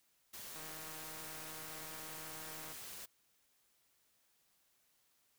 white noise, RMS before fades -49 dBFS, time 0.33-3.06 s, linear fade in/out 10 ms
click train, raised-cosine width 0.5 ms, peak -38 dBFS, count 340, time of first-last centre 0.56-2.719 s, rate 157 Hz
effects white hiss -75 dBFS RMS until 5.38 s

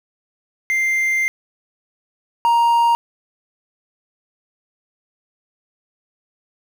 triangle tone pair in turn, 2093 / 936.4 Hz, C7 / A#5, 0 / +8 cents, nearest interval octave + major second, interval 1392 cents, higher first, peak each -14 / -10 dBFS, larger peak second, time 0.7-1.28 / 2.45-2.95 s, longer first, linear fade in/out 0 ms, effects 7-bit

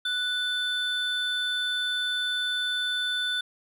triangle tone pair together, 1480 / 3520 Hz, F#6 / A7, 0 / 0 cents, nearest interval octave + minor third, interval 1500 cents, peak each -28 / -26 dBFS, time 0.05-3.41 s, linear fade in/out 5 ms, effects none

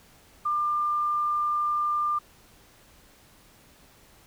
sine tone, 1196 Hz, D6, 31 cents sharp, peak -23 dBFS, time 0.45-2.19 s, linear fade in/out 10 ms, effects pink hiss -56 dBFS RMS until 4.26 s

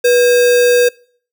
sine tone with sample-and-hold, 487.2 Hz, B4, 24 cents flat, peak -7 dBFS, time 0.04-0.89 s, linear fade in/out 10 ms, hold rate 2100 Hz, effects noise-tail reverb RT60 0.5 s tail -24 dB re dry

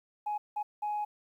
sine tone bursts at uneven times, 837 Hz, G#5, 13 cents sharp, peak -29 dBFS, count 3, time 0.26-0.38 / 0.56-0.63 / 0.82-1.05 s, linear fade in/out 10 ms, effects tanh soft clip ceiling -27 dBFS + 11-bit

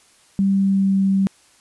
sine tone with pitch glide, 195.6 to 193.91 Hz, G3 to G3, -4 to -19 cents, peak -14 dBFS, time 0.39-1.27 s, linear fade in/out 0 ms, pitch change -15 cents, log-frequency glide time 0.49-0.98 s, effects white hiss -54 dBFS RMS until 1.6 s + resampled to 24000 Hz

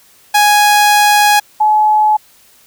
sawtooth / sine tone pair in turn, 830.6 / 853.5 Hz, G#5 / G#5, 0 / +47 cents, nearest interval unison, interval 47 cents, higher second, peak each -3 / -7 dBFS, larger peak first, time 0.34-1.4 / 1.6-2.17 s, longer first, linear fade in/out 10 ms, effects white hiss -47 dBFS RMS until 2.66 s

